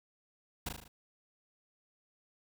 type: noise with echo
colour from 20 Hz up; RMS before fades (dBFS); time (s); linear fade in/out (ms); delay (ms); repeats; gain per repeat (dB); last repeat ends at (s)
pink; -36; 0.66-0.69; 5; 38; 5; -4; 0.88
effects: none